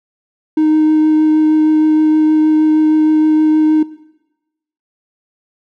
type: tone with vibrato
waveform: triangle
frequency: 310 Hz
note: D#4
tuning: 6 cents flat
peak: -6 dBFS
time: 0.57-3.83 s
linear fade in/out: 5 ms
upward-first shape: triangle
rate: 6.4 Hz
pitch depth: 10 cents each way
effects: noise-tail reverb RT60 1.0 s tail -20 dB re dry + tanh soft clip ceiling -2 dBFS